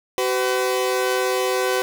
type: tone pair together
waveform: sawtooth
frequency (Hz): 378.8 / 505.6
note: F#4 / B4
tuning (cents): +41 / +41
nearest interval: perfect fourth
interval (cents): 500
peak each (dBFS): -18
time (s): 0.18-1.82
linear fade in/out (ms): 0
effects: none